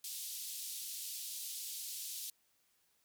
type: band-pass noise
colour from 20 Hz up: white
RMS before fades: -44 dBFS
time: 0.04-2.3 s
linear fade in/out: 2 ms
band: 3300 to 15000 Hz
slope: 24 dB/octave
effects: white hiss -75 dBFS RMS until 3.04 s